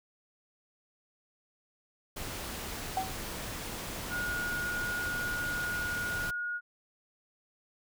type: noise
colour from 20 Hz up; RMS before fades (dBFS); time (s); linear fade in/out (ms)
pink; -39; 2.16-6.31; 10
type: tone with exponential decay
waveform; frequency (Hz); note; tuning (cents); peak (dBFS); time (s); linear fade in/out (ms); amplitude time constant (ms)
sine; 760; F#5; +46; -25; 2.97-3.19; 2; 46
type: tone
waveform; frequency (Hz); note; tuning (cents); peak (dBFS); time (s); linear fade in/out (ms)
sine; 1441; F#6; -46; -32; 4.09-6.61; 50
effects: none